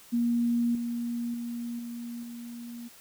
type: tone with level steps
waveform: sine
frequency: 236.8 Hz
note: A#3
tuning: 27 cents sharp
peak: -23 / -29 / -32 / -35 / -38 dBFS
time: 0.12-2.89 s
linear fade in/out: 20 ms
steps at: 0.75 / 1.34 / 1.79 / 2.23 s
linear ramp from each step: 2 ms
effects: white hiss -53 dBFS RMS until 3 s